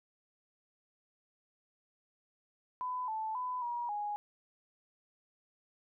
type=tone with pitch steps; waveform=sine; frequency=1003 / 876 / 1002 / 956 / 829 Hz; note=B5 / A5 / B5 / A#5 / G#5; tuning=+26 / -8 / +25 / +43 / -3 cents; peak=-34 dBFS; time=2.81-4.16 s; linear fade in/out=0 ms; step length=270 ms; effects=none

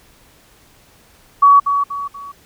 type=tone with echo; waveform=sine; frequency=1130 Hz; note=C#6; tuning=33 cents sharp; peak=-5 dBFS; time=1.42-1.6 s; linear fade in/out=10 ms; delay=240 ms; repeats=3; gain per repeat=-8 dB; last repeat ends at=2.32 s; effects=pink hiss -50 dBFS RMS until 2.45 s

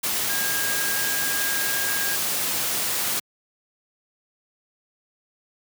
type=tone in noise; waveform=sine; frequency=1626 Hz; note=G#6; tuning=37 cents flat; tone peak=-28 dBFS; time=0.29-2.16 s; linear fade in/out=10 ms; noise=white; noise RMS=-25 dBFS; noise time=0.03-3.2 s; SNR=-6 dB; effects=high-pass 100 Hz 12 dB/octave

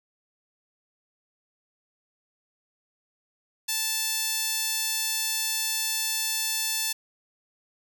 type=tone with high-pass filter; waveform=sawtooth; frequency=880 Hz; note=A5; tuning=in tune; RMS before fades=-28 dBFS; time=3.68-6.93 s; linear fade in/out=10 ms; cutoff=4200 Hz; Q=0.69; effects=none

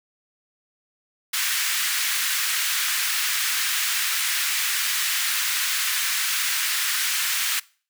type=high-pass noise; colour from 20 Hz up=pink; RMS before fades=-24 dBFS; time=1.33-7.6 s; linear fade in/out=10 ms; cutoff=1500 Hz; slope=24 dB/octave; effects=noise-tail reverb RT60 0.4 s tail -22 dB re dry

